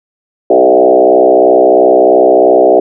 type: tone with frequency modulation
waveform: sine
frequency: 524 Hz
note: C5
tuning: 2 cents sharp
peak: -3 dBFS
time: 0.5-2.8 s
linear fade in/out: 5 ms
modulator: 63 Hz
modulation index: 3
effects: none